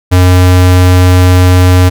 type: tone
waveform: square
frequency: 90.8 Hz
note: F#2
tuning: 32 cents flat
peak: -3 dBFS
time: 0.11-1.9 s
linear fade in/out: 20 ms
effects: none